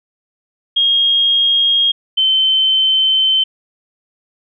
sine tone pair in turn, 3254 / 3081 Hz, G#7 / G7, -36 / -31 cents, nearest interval minor second, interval 95 cents, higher first, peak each -10 dBFS, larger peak neither, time 0.76-1.92 / 2.17-3.44 s, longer second, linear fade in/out 10 ms, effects none

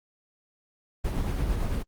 brown noise with tremolo, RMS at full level -26 dBFS, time 1.04-1.83 s, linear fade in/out 10 ms, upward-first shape sine, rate 8.9 Hz, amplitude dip 30%, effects Opus 24 kbps

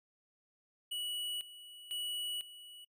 square tone with tremolo, 2937 Hz, F#7, 13 cents flat, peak -37 dBFS, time 0.91-2.85 s, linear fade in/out 10 ms, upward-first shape square, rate 1 Hz, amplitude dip 80%, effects noise-tail reverb RT60 0.1 s tail -24 dB re dry

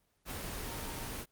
sine tone in noise, 921 Hz, A#5, 21 cents flat, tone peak -49 dBFS, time 0.64-1.11 s, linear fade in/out 50 ms, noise pink, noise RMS -40 dBFS, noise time 0.25-1.26 s, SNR -12 dB, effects pink hiss -75 dBFS RMS until 1.31 s + Opus 24 kbps

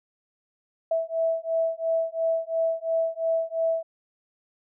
sine beating tone pair, 654 / 656.9 Hz, E5 / E5, -14 / -6 cents, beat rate 2.9 Hz, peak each -26 dBFS, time 0.91-3.83 s, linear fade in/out 5 ms, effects none

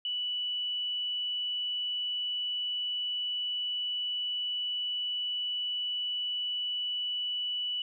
sine tone, 2960 Hz, F#7, in tune, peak -30 dBFS, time 0.05-7.82 s, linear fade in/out 2 ms, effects none

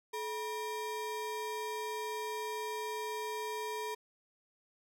square ring-modulated tone, 698.5 Hz, F5, in tune, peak -34 dBFS, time 0.13-3.95 s, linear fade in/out 10 ms, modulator 268 Hz, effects none

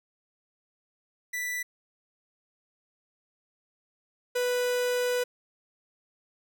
45% pulse tone pair in turn, 1975.5 / 493.9 Hz, B6 / B4, 0 / 0 cents, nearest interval 2 octaves, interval 2400 cents, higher first, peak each -30 / -25 dBFS, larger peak second, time 1.33-1.63 / 4.35-5.24 s, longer second, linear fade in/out 10 ms, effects none

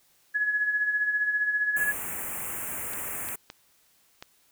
sine tone with tremolo, 1690 Hz, G#6, 30 cents sharp, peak -21 dBFS, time 0.34-1.93 s, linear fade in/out 20 ms, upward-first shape sine, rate 15 Hz, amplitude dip 55%
white band-stop noise, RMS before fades -34 dBFS, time 1.76-3.36 s, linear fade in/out 10 ms, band 2600 to 7400 Hz, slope 48 dB/octave
clicks, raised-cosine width 0.2 ms, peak -22 dBFS, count 4, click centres 2.935 / 3.287 / 3.501 / 4.225 s
effects white hiss -64 dBFS RMS until 4.51 s

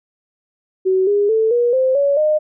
sine tone with pitch steps, 376.5 / 408.2 / 442.6 / 479.9 / 520.3 / 564.1 / 611.6 Hz, F#4 / G#4 / A4 / B4 / C5 / C#5 / D#5, +30 / -30 / +10 / -50 / -10 / +30 / -30 cents, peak -12 dBFS, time 0.85-2.39 s, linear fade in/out 20 ms, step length 220 ms, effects none

